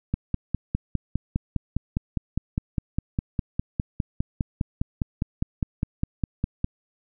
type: click train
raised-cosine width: 5 ms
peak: -11 dBFS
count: 33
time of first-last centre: 0.14-6.644 s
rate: 4.92 Hz
effects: none